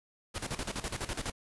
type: noise with tremolo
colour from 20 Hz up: pink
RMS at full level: -35 dBFS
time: 0.34-1.32 s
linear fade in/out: 20 ms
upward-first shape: square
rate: 12 Hz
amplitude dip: 75%
effects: resampled to 24000 Hz